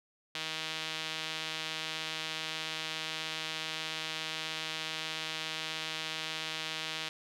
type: tone with band-pass filter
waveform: sawtooth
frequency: 158.4 Hz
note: D#3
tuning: 31 cents sharp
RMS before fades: -38 dBFS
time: 0.35-7.09 s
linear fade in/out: 2 ms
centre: 3400 Hz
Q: 1.7
effects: none